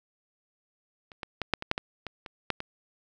clicks, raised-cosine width 0.3 ms, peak -30 / -19 / -14 / -7 / -19 / -8 / -14 / -20 / -24 / -10 / -19 dBFS, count 11, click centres 1.118 / 1.232 / 1.417 / 1.537 / 1.624 / 1.714 / 1.779 / 2.067 / 2.262 / 2.503 / 2.604 s, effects none

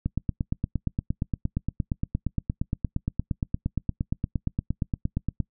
click train, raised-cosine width 5 ms, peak -13 dBFS, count 47, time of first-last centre 0.06-5.403 s, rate 8.61 Hz, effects noise-tail reverb RT60 0.1 s tail -24 dB re dry

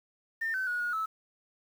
sine tone with pitch steps, 1808 / 1529 / 1454 / 1442 / 1304 Hz, A6 / G6 / F#6 / F#6 / E6, +47 / -44 / -31 / -45 / -19 cents, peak -28 dBFS, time 0.41-1.06 s, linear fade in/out 10 ms, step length 130 ms, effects tanh soft clip ceiling -25 dBFS + 9-bit

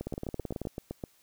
two click trains, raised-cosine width 2 ms, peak -21 / -22 dBFS, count 12 / 9, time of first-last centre 0.07-0.671 / 0.01-1.038 s, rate 18.3 / 7.78 Hz, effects white hiss -65 dBFS RMS until 1.22 s

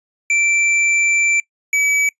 square tone pair in turn, 2341 / 2288 Hz, D7 / D7, -6 / -46 cents, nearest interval unison, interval 40 cents, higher first, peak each -14 dBFS, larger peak neither, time 0.3-1.4 / 1.73-2.09 s, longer first, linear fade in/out 2 ms, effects noise-tail reverb RT60 0.1 s tail -23 dB re dry + resampled to 24000 Hz

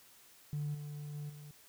triangle tone with level steps, 147.5 Hz, D3, 8 cents sharp, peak -31 / -39 / -37 / -46 dBFS, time 0.53-1.51 s, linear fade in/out 0 ms, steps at 0.74 / 1.14 / 1.29 s, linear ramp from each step 10 ms, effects tanh soft clip ceiling -31 dBFS + white hiss -61 dBFS RMS until 1.68 s

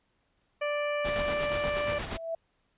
harmonic tone, 587.3 Hz, D5, in tune, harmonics 1 / 2 / 3 / 4 / 5, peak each -29 / -37 / -39 / -37 / -44 dBFS, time 0.61-1.99 s, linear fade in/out 10 ms
pink noise with tremolo, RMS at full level -34 dBFS, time 1.04-2.18 s, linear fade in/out 20 ms, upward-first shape square, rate 8.4 Hz, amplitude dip 45%
sine tone with exponential growth, 659.3 Hz, E5, in tune, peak -28 dBFS, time 1.79-2.35 s, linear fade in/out 5 ms, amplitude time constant 120 ms
effects pink hiss -73 dBFS RMS until 2.77 s + resampled to 8000 Hz

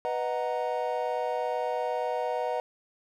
triangle chord, B major seventh, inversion none, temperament equal, 493.9 / 622.3 / 740 / 932.3 Hz, B4 / D#5 / F#5 / A#5, 0 / 0 / 0 / 0 cents, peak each -30 / -31 / -31 / -33 dBFS, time 0.05-2.6 s, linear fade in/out 0 ms, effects none

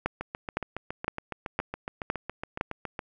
two click trains, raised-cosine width 0.5 ms, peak -18 / -11 dBFS, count 21 / 6, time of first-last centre 0.21-2.992 / 0.06-2.611 s, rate 7.19 / 1.96 Hz, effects none

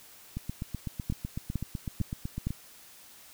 two click trains, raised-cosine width 5 ms, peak -21 / -17 dBFS, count 18 / 4, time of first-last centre 0.37-2.506 / 1.1-2.47 s, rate 7.96 / 2.19 Hz, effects white hiss -53 dBFS RMS until 3.33 s

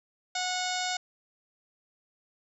harmonic tone, 732 Hz, F#5, 19 cents flat, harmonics 1 / 2 / 3 / 4 / 5 / 6 / 7 / 8 / 9 / 10, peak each -33 / -37 / -38 / -41 / -37 / -40 / -39 / -43 / -44 / -40 dBFS, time 0.35-0.97 s, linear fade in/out 5 ms, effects none

